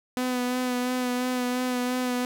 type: tone with vibrato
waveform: sawtooth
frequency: 250 Hz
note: B3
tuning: 21 cents sharp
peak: -21 dBFS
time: 0.17-2.25 s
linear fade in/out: 0 ms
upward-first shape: sine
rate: 2.9 Hz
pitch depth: 22 cents each way
effects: none